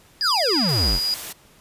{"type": "exponential sweep", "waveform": "square", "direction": "down", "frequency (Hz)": [1845, 34.69], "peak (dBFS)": -21, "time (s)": [0.21, 1], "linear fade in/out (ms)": 50}
{"type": "tone with tremolo", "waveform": "sine", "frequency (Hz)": 4896, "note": "D#8", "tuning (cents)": -29, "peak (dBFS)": -19, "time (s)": [0.21, 1.14], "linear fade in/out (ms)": 0, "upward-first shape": "sine", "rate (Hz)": 3.5, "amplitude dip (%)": 25}
{"type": "noise", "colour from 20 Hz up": "white", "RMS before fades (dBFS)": -33, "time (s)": [0.68, 1.33], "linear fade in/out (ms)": 10}
{"effects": ["pink hiss -53 dBFS RMS until 1.6 s", "resampled to 32000 Hz"]}